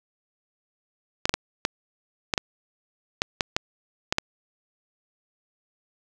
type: clicks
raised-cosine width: 0.2 ms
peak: -4 dBFS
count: 11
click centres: 1.255 / 1.294 / 1.34 / 1.651 / 2.338 / 2.378 / 3.219 / 3.408 / 3.565 / 4.125 / 4.184 s
effects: none